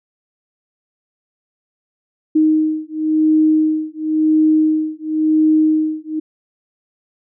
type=beating tone pair; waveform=sine; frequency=311.1 / 312.05 Hz; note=D#4 / D#4; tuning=0 / +5 cents; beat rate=0.95 Hz; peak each=-15 dBFS; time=2.35-6.2 s; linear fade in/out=10 ms; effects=none